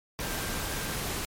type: tone in noise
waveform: sine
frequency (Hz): 1575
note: G6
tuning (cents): +8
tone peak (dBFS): -43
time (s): 0.22-0.95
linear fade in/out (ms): 0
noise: pink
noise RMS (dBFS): -33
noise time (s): 0.19-1.25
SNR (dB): -13
effects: MP3 64 kbps